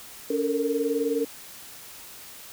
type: tone cluster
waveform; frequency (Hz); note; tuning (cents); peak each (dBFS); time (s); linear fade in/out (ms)
sine; 283.5 / 445 / 464.5; C#4 / A4 / A#4; +39 / +20 / -6; -28 / -28 / -26; 0.3-1.25; 5
effects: white hiss -44 dBFS RMS until 2.52 s